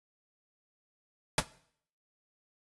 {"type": "noise with exponential decay", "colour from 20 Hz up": "pink", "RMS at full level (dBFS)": -20, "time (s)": [1.38, 1.45], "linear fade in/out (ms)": 2, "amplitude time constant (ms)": 15, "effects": ["noise-tail reverb RT60 0.6 s tail -19 dB re dry", "resampled to 24000 Hz"]}